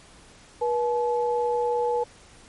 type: tone pair together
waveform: sine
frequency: 482.2 / 859.2 Hz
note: B4 / A5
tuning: -41 / -41 cents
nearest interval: minor seventh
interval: 1000 cents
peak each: -23 / -26 dBFS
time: 0.61-2.04 s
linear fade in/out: 10 ms
effects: pink hiss -51 dBFS RMS until 2.48 s + MP3 48 kbps